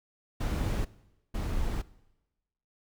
brown noise bursts at uneven times, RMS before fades -30 dBFS, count 2, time 0.4-0.85 / 1.34-1.82 s, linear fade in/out 10 ms, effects noise-tail reverb RT60 1.0 s tail -20 dB re dry

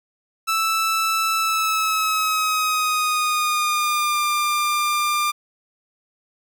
sawtooth tone with pitch glide, 1318.5 to 1195.2 Hz, E6 to D6, 0 to +30 cents, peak -15 dBFS, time 0.47-5.32 s, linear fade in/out 20 ms, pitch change -170 cents, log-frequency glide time 1.37-4.2 s, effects none

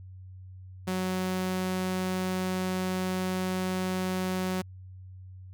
sawtooth tone, 185.3 Hz, F#3, 3 cents sharp, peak -24 dBFS, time 0.87-4.62 s, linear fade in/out 10 ms, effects added 93 Hz sine -43 dBFS peak until 5.53 s

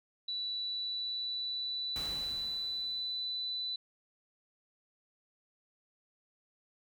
sine tone with pitch glide, 3951 to 3988 Hz, B7 to B7, 0 to +16 cents, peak -34 dBFS, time 0.28-3.76 s, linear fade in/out 5 ms, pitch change +16 cents, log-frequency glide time 0.56-3.02 s
pink noise with exponential decay, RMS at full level -43 dBFS, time 1.96-3.76 s, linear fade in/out 0 ms, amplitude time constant 390 ms
effects none

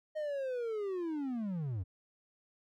triangle linear sweep, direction down, 625 to 83.9 Hz, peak -32 dBFS, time 0.15-1.84 s, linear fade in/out 20 ms, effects none

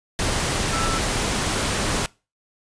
sine tone in noise, 1329 Hz, E6, 14 cents sharp, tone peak -26 dBFS, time 0.73-0.98 s, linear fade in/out 0 ms, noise pink, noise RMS -23 dBFS, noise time 0.19-2.06 s, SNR -6 dB, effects noise-tail reverb RT60 0.3 s tail -23 dB re dry + resampled to 22050 Hz

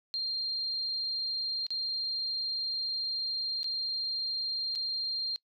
sine tone with dropouts, 4191 Hz, C8, 2 cents sharp, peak -30 dBFS, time 0.14-5.36 s, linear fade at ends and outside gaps 0 ms, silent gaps 1.666-1.705 / 3.631-3.643 / 4.752-4.757 s, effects noise-tail reverb RT60 0.1 s tail -22 dB re dry

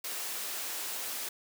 white high-pass noise, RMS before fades -37 dBFS, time 0.04-1.29 s, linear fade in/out 5 ms, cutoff 330 Hz, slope 12 dB/octave, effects none

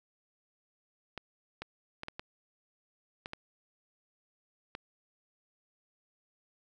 clicks, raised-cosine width 0.3 ms, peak -23 dBFS, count 8, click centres 1.177 / 1.62 / 2.034 / 2.084 / 2.195 / 3.259 / 3.334 / 4.751 s, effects none

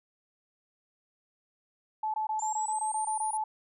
sine tone bursts, 866 Hz, A5, 28 cents flat, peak -28 dBFS, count 11, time 2.03-3.44 s, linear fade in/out 5 ms, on 110 ms, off 20 ms
sine linear sweep, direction up, 7140 to 9820 Hz, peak -36 dBFS, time 2.39-3.37 s, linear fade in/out 2 ms
effects none

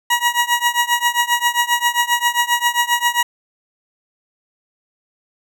20% pulse tone with tremolo, 959 Hz, A#5, 49 cents sharp, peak -6 dBFS, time 0.1-3.23 s, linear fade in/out 5 ms, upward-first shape triangle, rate 7.5 Hz, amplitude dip 95%, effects none

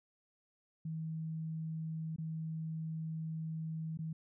sine tone with dropouts, 160 Hz, D#3, 49 cents sharp, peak -37 dBFS, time 0.85-4.13 s, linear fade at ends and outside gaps 5 ms, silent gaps 2.162-2.183 / 3.974-3.989 s, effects none

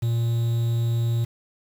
triangle tone with quantisation, 116.54 Hz, A#2, in tune, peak -18 dBFS, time 0.02-1.25 s, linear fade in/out 10 ms, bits 7, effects none

